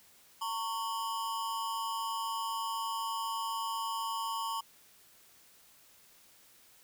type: ring-modulated tone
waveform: square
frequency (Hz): 1012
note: B5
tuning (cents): +42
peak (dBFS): -31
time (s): 0.41-4.61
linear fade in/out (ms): 10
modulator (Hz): 100
effects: white hiss -61 dBFS RMS until 6.83 s